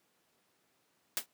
white noise with exponential decay, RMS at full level -28 dBFS, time 1.17-1.26 s, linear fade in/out 1 ms, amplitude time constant 19 ms, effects pink hiss -73 dBFS RMS until 1.33 s + high-pass 200 Hz 12 dB/octave

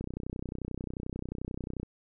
click train, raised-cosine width 3 ms, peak -23 dBFS, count 58, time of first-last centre 0.01-1.831 s, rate 31.3 Hz, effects none

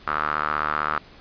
sawtooth tone with band-pass filter, 75.6 Hz, D#2, 49 cents flat, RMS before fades -25 dBFS, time 0.07-0.98 s, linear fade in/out 0 ms, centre 1300 Hz, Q 6, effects pink hiss -48 dBFS RMS until 1.2 s + resampled to 11025 Hz

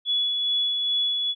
sine tone with tremolo, 3400 Hz, G#7, 40 cents sharp, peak -20 dBFS, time 0.05-1.35 s, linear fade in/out 50 ms, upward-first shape sine, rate 2.4 Hz, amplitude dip 30%, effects none

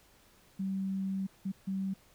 sine tone bursts at uneven times, 192.5 Hz, G3, 31 cents flat, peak -31 dBFS, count 3, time 0.59-1.27 / 1.45-1.52 / 1.67-1.94 s, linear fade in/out 10 ms, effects pink hiss -63 dBFS RMS until 2.14 s

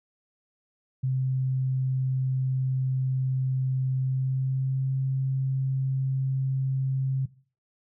sine tone with pitch glide, 130.81 to 133.17 Hz, C3 to C3, 0 to +31 cents, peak -23 dBFS, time 1.03-7.26 s, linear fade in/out 10 ms, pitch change +31 cents, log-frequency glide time 3.98-4.92 s, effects noise-tail reverb RT60 0.4 s tail -18 dB re dry

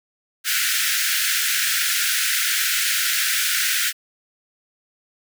pink high-pass noise, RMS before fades -21 dBFS, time 0.44-3.93 s, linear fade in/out 50 ms, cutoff 1400 Hz, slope 96 dB/octave, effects none

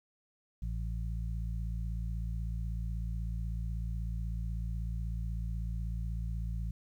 harmonic tone, 56.2 Hz, A1, 37 cents sharp, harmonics 1 / 2 / 3, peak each -34 / -40 / -44 dBFS, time 0.62-6.71 s, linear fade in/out 5 ms, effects 11-bit

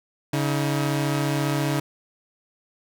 sawtooth tone pair together, 141.8 / 318.3 Hz, C#3 / D#4, +40 / +39 cents, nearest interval octave + major second, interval 1399 cents, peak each -19 / -23 dBFS, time 0.33-1.8 s, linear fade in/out 5 ms, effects none

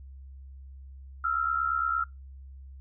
sine tone pair together, 1311 / 1379.8 Hz, E6 / F6, -10 / -21 cents, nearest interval minor second, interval 89 cents, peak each -28 / -27 dBFS, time 1.24-2.04 s, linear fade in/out 5 ms, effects noise-tail reverb RT60 0.2 s tail -24 dB re dry + added 67 Hz sine -43 dBFS peak until 2.8 s

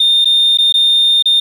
sine tone with dropouts, 3634 Hz, A#7, 45 cents flat, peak -6 dBFS, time 0-1.4 s, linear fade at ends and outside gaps 5 ms, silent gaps 0.246-0.255 / 0.574-0.585 / 0.725-0.74 / 1.225-1.256 s, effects tanh soft clip ceiling -5 dBFS + 7-bit

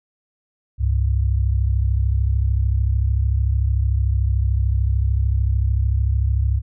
sine tone pair together, 66.55 / 100 Hz, C2 / G2, +30 / +35 cents, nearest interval perfect fifth, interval 705 cents, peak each -17 / -20 dBFS, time 0.78-6.62 s, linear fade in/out 50 ms, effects none

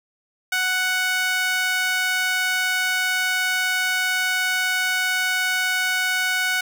sawtooth tone with high-pass filter, 741 Hz, F#5, 2 cents sharp, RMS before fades -22 dBFS, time 0.52-6.61 s, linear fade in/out 5 ms, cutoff 1600 Hz, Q 1.9, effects none

